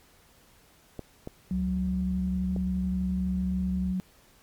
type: clicks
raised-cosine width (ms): 2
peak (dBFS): -22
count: 3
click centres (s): 0.993 / 1.274 / 2.563
type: tone with vibrato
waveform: triangle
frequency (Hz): 69.3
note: C#2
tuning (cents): 0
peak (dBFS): -30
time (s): 1.5-3.95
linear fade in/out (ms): 50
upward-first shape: square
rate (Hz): 12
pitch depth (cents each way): 120
type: tone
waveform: sine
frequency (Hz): 185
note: F#3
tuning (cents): 0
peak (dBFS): -26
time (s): 1.51-4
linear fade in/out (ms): 0
effects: pink hiss -59 dBFS RMS until 4.42 s + MP3 96 kbps